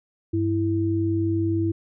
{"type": "tone pair together", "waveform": "sine", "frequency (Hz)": [98.84, 329.6], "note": ["G2", "E4"], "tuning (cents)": [15, 0], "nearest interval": "octave + major sixth", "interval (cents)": 2085, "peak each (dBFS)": [-24, -22], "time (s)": [0.33, 1.72], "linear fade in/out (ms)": 10, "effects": []}